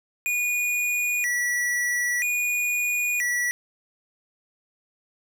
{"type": "tone with vibrato", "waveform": "square", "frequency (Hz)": 2184, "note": "C#7", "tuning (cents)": -26, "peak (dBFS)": -23, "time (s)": [0.26, 3.51], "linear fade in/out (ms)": 0, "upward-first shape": "square", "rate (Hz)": 0.51, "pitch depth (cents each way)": 200, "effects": []}